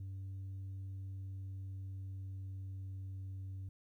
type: tone with pitch glide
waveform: sine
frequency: 96.3 to 95.58 Hz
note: G2 to G2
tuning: -30 to -43 cents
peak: -39 dBFS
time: 0-3.69 s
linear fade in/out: 5 ms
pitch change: -13 cents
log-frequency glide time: 0.79-3.5 s
effects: tanh soft clip ceiling -41 dBFS + 13-bit